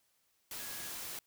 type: tone in noise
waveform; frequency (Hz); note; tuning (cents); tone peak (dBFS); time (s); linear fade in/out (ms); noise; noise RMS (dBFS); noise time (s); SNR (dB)
sine; 1665; G#6; +4; -53; 0.59-0.9; 2; white; -43; 0.51-1.19; -13
effects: white hiss -75 dBFS RMS until 1.26 s